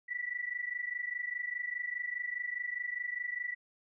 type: tone pair together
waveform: sine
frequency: 1944.1 / 1969 Hz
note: B6 / B6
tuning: -28 / -6 cents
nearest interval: unison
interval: 22 cents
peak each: -38 / -37 dBFS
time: 0.08-3.55 s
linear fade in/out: 20 ms
effects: none